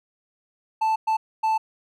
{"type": "tone bursts at uneven times", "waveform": "triangle", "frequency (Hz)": 880, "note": "A5", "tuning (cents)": 0, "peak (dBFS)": -17, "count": 3, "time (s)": [[0.81, 0.96], [1.07, 1.17], [1.43, 1.58]], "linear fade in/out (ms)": 10, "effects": []}